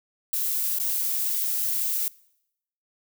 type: noise with dropouts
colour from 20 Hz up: violet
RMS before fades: -26 dBFS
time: 0.33-2.08 s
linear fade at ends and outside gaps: 0 ms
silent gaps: 0.786-0.799 s
effects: noise-tail reverb RT60 0.8 s tail -23 dB re dry